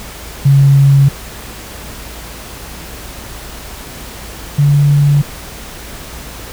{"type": "tone pair in turn", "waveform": "sine", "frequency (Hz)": [138.59, 144], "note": ["C#3", "D3"], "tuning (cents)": [0, -34], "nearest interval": "minor second", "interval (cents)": 66, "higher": "second", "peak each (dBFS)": [-4, -6], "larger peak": "first", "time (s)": [[0.45, 1.09], [4.58, 5.22]], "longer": "neither", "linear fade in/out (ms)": 10, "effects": ["added 56 Hz sine -33 dBFS peak until 6.52 s", "pink hiss -30 dBFS RMS until 6.52 s"]}